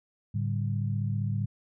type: tone cluster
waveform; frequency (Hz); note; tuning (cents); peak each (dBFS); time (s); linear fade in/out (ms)
sine; 107.5 / 142.8 / 192.7; A2 / D3 / G3; -40 / -48 / -29; -28 / -33 / -35; 0.34-1.46; 10
effects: none